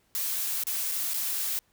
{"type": "noise with dropouts", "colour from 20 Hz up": "blue", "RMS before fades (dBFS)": -30, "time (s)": [0.15, 1.59], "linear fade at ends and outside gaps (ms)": 0, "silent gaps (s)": [[0.636, 0.669], [0.915, 0.919], [1.136, 1.142]], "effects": ["pink hiss -68 dBFS RMS until 1.72 s"]}